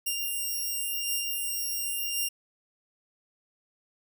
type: beating tone pair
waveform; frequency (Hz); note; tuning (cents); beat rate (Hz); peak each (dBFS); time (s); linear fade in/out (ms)
5% pulse; 2794 / 2794.93; F7 / F7; 0 / +1; 0.93; -21 / -26; 0.06-2.29; 10
effects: none